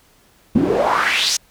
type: noise with band-pass filter sweep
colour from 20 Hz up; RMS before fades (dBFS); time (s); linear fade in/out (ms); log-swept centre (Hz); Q
pink; -17; 0.55-1.37; 5; 210 to 6300; 3.5
effects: pink hiss -54 dBFS RMS until 1.5 s